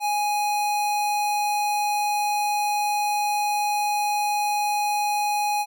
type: tone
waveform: square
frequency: 830.6 Hz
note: G#5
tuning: in tune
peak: -22 dBFS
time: 0-5.66 s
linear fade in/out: 50 ms
effects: none